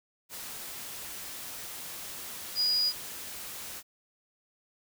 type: tone in noise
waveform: sine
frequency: 4904 Hz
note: D#8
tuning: 26 cents flat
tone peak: -24 dBFS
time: 2.55-2.93 s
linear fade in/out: 50 ms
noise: white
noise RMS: -41 dBFS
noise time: 0.29-3.83 s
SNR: +14 dB
effects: none